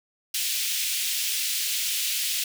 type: high-pass noise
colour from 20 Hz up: pink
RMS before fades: -27 dBFS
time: 0.34-2.44 s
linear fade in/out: 5 ms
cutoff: 2600 Hz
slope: 24 dB/octave
effects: none